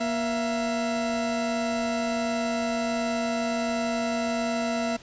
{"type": "tone pair together", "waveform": "40% pulse", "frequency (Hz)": [237, 669.6], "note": ["A#3", "E5"], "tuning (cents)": [29, 27], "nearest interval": "octave + tritone", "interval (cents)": 1798, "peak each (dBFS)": -27, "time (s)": [0, 4.97], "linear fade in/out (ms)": 10, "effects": ["pink hiss -49 dBFS RMS until 5.02 s", "resampled to 16000 Hz"]}